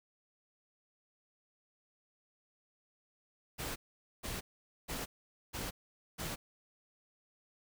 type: noise bursts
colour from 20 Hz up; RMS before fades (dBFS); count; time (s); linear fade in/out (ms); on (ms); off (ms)
pink; -40; 5; 3.58-6.36; 20; 180; 470
effects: none